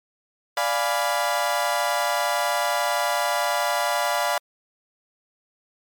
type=chord; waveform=30% pulse; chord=D diminished seventh; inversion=none; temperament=equal; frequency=587.3 / 698.5 / 830.6 / 987.8 Hz; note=D5 / F5 / Ab5 / Cb6; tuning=0 / 0 / 0 / 0 cents; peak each=-24 / -23 / -26 / -24 dBFS; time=0.57-4.38 s; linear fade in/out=2 ms; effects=MP3 96 kbps